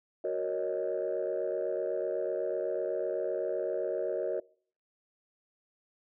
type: chord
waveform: sine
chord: D# minor seventh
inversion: first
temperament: equal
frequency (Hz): 370 / 466.2 / 554.4 / 622.3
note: F#4 / A#4 / C#5 / D#5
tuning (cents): 0 / 0 / 0 / 0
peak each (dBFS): -34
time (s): 0.24-4.4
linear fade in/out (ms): 5
effects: noise-tail reverb RT60 0.5 s tail -23 dB re dry + tanh soft clip ceiling -23 dBFS